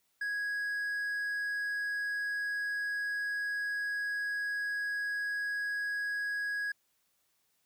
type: tone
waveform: triangle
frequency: 1659 Hz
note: G#6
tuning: 2 cents flat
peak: -30 dBFS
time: 0.21-6.72 s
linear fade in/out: 5 ms
effects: white hiss -75 dBFS RMS until 7.65 s